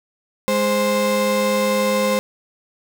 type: tone pair together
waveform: 35% pulse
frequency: 206.9 / 523.3 Hz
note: G#3 / C5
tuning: -6 / 0 cents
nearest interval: octave + major third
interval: 1606 cents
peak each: -20 / -16 dBFS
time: 0.48-2.19 s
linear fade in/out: 0 ms
effects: none